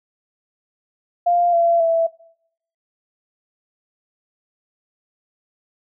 sine tone with pitch steps, 698.5 / 679.8 / 661.6 Hz, F5 / F5 / E5, 0 / -47 / +6 cents, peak -13 dBFS, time 1.26-2.07 s, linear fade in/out 10 ms, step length 270 ms, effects noise-tail reverb RT60 0.7 s tail -22 dB re dry

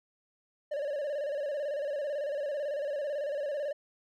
triangle tone with vibrato, 577 Hz, D5, 31 cents flat, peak -29 dBFS, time 0.71-3.73 s, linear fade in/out 10 ms, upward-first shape square, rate 18 Hz, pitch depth 70 cents each way, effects none

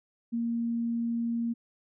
sine tone, 233.1 Hz, A#3, in tune, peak -27 dBFS, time 0.32-1.54 s, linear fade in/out 20 ms, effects none

